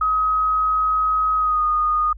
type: tone with pitch glide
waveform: sine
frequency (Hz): 1267 to 1231.6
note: D#6 to D#6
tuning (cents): +31 to -18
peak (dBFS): -16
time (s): 0.01-2.13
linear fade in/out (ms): 5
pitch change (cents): -49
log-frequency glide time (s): 1.36-1.64
effects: added 50 Hz sine -35 dBFS peak until 2.17 s